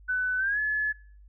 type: tone with pitch glide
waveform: sine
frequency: 1500 to 1713.1 Hz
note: F#6 to A6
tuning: +23 to -47 cents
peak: -24 dBFS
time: 0.08-0.93 s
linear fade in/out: 20 ms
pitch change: +230 cents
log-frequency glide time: 0.37-0.59 s
effects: noise-tail reverb RT60 0.5 s tail -23 dB re dry + added 50 Hz sine -49 dBFS peak until 1.28 s